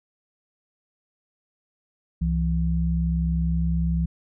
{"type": "tone pair together", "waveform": "sine", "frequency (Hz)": [66, 167.03], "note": ["C2", "E3"], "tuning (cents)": [16, 23], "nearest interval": "octave + major third", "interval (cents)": 1607, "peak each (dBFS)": -23, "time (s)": [2.21, 4.06], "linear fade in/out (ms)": 10, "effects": []}